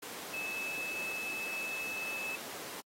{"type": "tone in noise", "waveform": "sine", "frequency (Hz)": 2605, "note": "E7", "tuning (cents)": -21, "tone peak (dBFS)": -36, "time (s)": [0.33, 2.36], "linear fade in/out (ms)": 10, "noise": "pink", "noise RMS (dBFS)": -43, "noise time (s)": [0.02, 2.81], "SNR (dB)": 4, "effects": ["high-pass 300 Hz 12 dB/octave", "AAC 48 kbps"]}